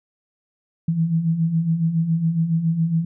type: beating tone pair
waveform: sine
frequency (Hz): 158.9 / 166.1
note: D#3 / E3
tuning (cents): +37 / +13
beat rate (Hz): 7.2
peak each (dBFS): -25 / -18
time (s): 0.88-3.05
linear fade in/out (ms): 5
effects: none